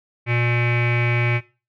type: tone with low-pass filter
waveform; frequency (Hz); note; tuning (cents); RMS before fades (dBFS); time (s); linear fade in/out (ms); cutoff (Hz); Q
square; 119.6; A#2; +45; -20; 0.26-1.41; 50; 2300; 8.9
effects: noise-tail reverb RT60 0.3 s tail -17 dB re dry